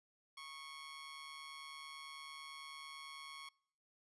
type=tone with amplitude modulation; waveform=15% pulse; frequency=1100 Hz; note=C#6; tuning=14 cents flat; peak=-40 dBFS; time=0.37-3.49 s; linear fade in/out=5 ms; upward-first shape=sine; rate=149 Hz; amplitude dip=55%; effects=noise-tail reverb RT60 0.6 s tail -26 dB re dry + resampled to 24000 Hz